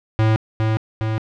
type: tone with echo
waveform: square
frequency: 110 Hz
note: A2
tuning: in tune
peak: -14 dBFS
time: 0.19-0.36 s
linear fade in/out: 0 ms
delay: 410 ms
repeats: 2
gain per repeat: -3 dB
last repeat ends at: 1.18 s
effects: low-pass 3000 Hz 12 dB/octave